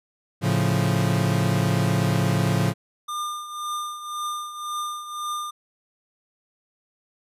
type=chord; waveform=40% pulse; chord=A augmented; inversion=none; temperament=equal; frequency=110 / 138.59 / 174.61 Hz; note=A2 / C#3 / E#3; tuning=0 / 0 / 0 cents; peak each=-23 dBFS; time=0.41-2.74 s; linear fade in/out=50 ms
type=tone with tremolo; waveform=square; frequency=1205 Hz; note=D6; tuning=44 cents sharp; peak=-26 dBFS; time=3.08-5.51 s; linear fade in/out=10 ms; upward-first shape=triangle; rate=1.9 Hz; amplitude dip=70%
effects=resampled to 32000 Hz